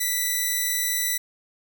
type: tone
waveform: 5% pulse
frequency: 1975.5 Hz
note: B6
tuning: in tune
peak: -12 dBFS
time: 0-1.18 s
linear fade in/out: 10 ms
effects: none